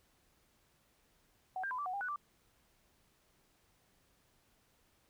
sine tone with pitch steps, 748 / 1592 / 1007 / 1163 / 737 / 801 / 1480 / 1172 Hz, F#5 / G6 / B5 / D6 / F#5 / G5 / F#6 / D6, +19 / +26 / +33 / -17 / -7 / +37 / 0 / -4 cents, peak -36 dBFS, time 1.56-2.16 s, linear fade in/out 2 ms, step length 75 ms, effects pink hiss -72 dBFS RMS until 5.09 s

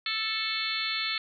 harmonic tone with a mistuned harmonic, 440 Hz, A4, in tune, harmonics 3 / 4 / 5 / 6 / 7 / 8 / 9 / 10, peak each -38 / -39 / -34 / -38 / -40 / -34 / -39 / -34 dBFS, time 0.06-1.18 s, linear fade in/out 2 ms, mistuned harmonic 10, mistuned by -34 cents, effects none

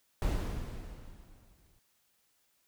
brown noise with exponential decay, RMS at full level -28 dBFS, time 0.22-1.79 s, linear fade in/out 1 ms, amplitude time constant 340 ms, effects white hiss -73 dBFS RMS until 2.67 s

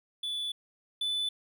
triangle tone pair in turn, 3462 / 3494 Hz, A7 / A7, -29 / -13 cents, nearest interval unison, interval 16 cents, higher second, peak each -30 / -27 dBFS, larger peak second, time 0.23-0.52 / 1.01-1.29 s, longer first, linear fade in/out 5 ms, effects none

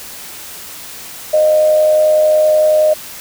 sine tone with amplitude modulation, 616 Hz, D#5, 17 cents flat, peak -6 dBFS, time 1.33-2.94 s, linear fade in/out 10 ms, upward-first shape sine, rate 90.9 Hz, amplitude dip 35%, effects white hiss -31 dBFS RMS until 3.2 s

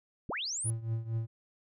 sine linear sweep, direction up, 69.3 to 10548 Hz, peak -33 dBFS, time 0.29-0.7 s, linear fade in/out 0 ms
triangle tone with tremolo, 113.4 Hz, A#2, 47 cents flat, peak -26 dBFS, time 0.64-1.27 s, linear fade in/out 20 ms, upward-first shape triangle, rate 4.3 Hz, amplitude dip 85%
effects none

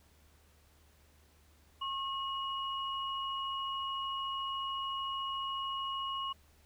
sine tone pair together, 1086.3 / 2900 Hz, C#6 / F#7, -35 / -35 cents, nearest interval octave + perfect fourth, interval 1700 cents, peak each -36 / -39 dBFS, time 1.81-6.33 s, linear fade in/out 10 ms, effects added 75 Hz sine -64 dBFS peak until 6.65 s + pink hiss -67 dBFS RMS until 6.65 s

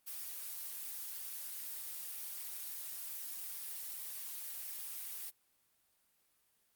blue noise, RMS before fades -44 dBFS, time 0.06-5.31 s, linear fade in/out 20 ms, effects white hiss -75 dBFS RMS until 6.75 s + Opus 32 kbps

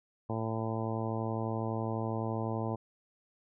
harmonic tone, 111.9 Hz, A2, 30 cents sharp, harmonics 1 / 2 / 3 / 4 / 5 / 6 / 7 / 8 / 9, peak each -35 / -38 / -40 / -41 / -42 / -43 / -43 / -44 / -45 dBFS, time 0.29-2.76 s, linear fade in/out 10 ms, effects none

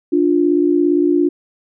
sine tone pair together, 293.7 / 351.2 Hz, D4 / F4, 0 / +10 cents, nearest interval minor third, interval 310 cents, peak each -14 dBFS, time 0.12-1.29 s, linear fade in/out 10 ms, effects none

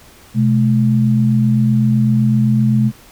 sine tone pair together, 126.57 / 214.4 Hz, B2 / A3, +43 / -45 cents, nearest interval major sixth, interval 912 cents, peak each -13 dBFS, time 0.34-2.92 s, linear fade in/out 50 ms, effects pink hiss -44 dBFS RMS until 3.11 s

